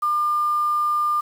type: tone with quantisation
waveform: sine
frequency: 1200 Hz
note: D6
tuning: 37 cents sharp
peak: -18 dBFS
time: 0.02-1.21 s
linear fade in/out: 10 ms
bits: 7
effects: none